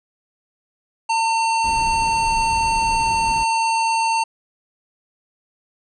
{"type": "harmonic tone", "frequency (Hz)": 904, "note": "A5", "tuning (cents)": 47, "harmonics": [1, 3, 5, 7, 9, 10], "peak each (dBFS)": [-17, -25, -30, -35, -35, -39], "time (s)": [1.09, 4.24], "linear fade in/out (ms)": 10}
{"type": "noise", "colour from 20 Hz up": "brown", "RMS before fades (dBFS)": -30, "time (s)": [1.64, 3.44], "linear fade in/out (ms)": 5}
{"effects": []}